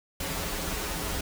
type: noise with comb filter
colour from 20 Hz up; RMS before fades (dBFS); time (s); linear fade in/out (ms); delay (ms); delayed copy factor
pink; -32; 0.2-1.21; 5; 8.4; -0.95
effects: none